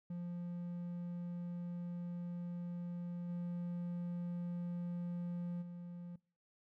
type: tone with level steps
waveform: triangle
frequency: 174.61 Hz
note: F3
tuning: in tune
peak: -38 / -36 / -43 dBFS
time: 0.1-6.16 s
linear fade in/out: 5 ms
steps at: 3.28 / 5.61 s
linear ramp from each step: 20 ms
effects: noise-tail reverb RT60 0.4 s tail -24 dB re dry

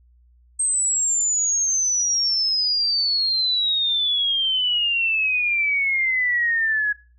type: exponential sweep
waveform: sine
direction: down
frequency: 8390 to 1670 Hz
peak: -18 dBFS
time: 0.59-6.93 s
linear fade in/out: 10 ms
effects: noise-tail reverb RT60 0.4 s tail -23 dB re dry + added 60 Hz sine -52 dBFS peak until 7.18 s

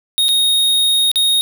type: tone with dropouts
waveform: square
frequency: 3729 Hz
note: A#7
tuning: in tune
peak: -12 dBFS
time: 0.18-1.41 s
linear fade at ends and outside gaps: 0 ms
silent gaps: 0.284-0.289 / 1.115-1.158 s
effects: none

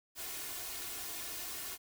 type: noise with comb filter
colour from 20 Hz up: white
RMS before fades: -42 dBFS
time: 0.15-1.78 s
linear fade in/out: 50 ms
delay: 2.8 ms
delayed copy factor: +0.65
effects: none

